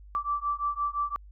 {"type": "beating tone pair", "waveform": "sine", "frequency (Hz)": [1162, 1167.8], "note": ["D6", "D6"], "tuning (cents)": [-19, -10], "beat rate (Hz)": 5.8, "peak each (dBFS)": -30, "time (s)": [0.15, 1.16], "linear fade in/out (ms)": 0, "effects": ["added 50 Hz sine -46 dBFS peak until 1.31 s"]}